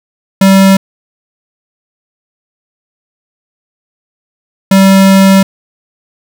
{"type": "tone pair in turn", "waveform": "square", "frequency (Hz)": [193.3, 193.3], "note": ["G3", "G3"], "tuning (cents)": [-24, -24], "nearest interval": "unison", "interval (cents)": 0, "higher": "neither", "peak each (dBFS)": -3, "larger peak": "neither", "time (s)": [[0.41, 0.77], [4.71, 5.43]], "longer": "second", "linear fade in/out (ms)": 5, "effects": []}